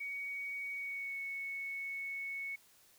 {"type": "tone with pitch glide", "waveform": "sine", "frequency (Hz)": [2244, 2211], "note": ["C#7", "C#7"], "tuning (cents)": [21, -5], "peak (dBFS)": -38, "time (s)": [0, 2.56], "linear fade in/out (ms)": 10, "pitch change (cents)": -26, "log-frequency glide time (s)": [0.75, 1.18], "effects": ["white hiss -65 dBFS RMS until 2.98 s"]}